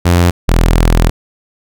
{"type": "tone pair in turn", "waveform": "sawtooth", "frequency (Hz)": [87.31, 41.49], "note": ["F2", "E1"], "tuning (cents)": [0, 12], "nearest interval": "octave + minor second", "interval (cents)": 1288, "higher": "first", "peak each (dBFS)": -3, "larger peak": "neither", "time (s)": [[0.05, 0.31], [0.48, 1.1]], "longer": "second", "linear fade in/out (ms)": 10, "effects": []}